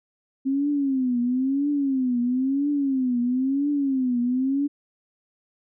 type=tone with vibrato; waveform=sine; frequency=264.7 Hz; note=C4; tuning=20 cents sharp; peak=-20 dBFS; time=0.45-4.68 s; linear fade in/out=20 ms; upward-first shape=triangle; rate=1 Hz; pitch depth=180 cents each way; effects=none